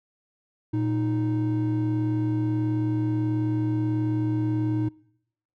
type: tone pair together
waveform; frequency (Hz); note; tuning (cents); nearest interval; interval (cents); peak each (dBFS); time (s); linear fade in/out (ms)
triangle; 116.53 / 311.1; A#2 / D#4; 0 / 0; octave + perfect fourth; 1700; -23; 0.73-4.89; 10
effects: noise-tail reverb RT60 0.8 s tail -25 dB re dry + tanh soft clip ceiling -13 dBFS